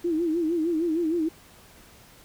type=tone with vibrato; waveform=sine; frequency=329.2 Hz; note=E4; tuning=2 cents flat; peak=-22 dBFS; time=0.04-1.29 s; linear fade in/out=10 ms; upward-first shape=sine; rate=6.5 Hz; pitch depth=110 cents each way; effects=pink hiss -52 dBFS RMS until 2.24 s